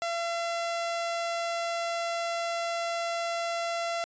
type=tone; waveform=sawtooth; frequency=679 Hz; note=F5; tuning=49 cents flat; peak=-25 dBFS; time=0.02-4.04 s; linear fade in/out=0 ms; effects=resampled to 16000 Hz